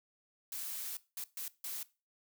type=noise bursts at uneven times; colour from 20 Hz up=blue; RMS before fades=-41 dBFS; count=4; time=0.52-0.97 / 1.17-1.24 / 1.37-1.48 / 1.64-1.83 s; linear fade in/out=2 ms; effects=noise-tail reverb RT60 0.3 s tail -19 dB re dry